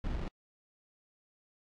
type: noise with sample-and-hold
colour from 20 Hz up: brown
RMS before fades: -35 dBFS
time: 0.04-0.28 s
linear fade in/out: 2 ms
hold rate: 1575 Hz
effects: low-pass 4000 Hz 12 dB/octave + AAC 64 kbps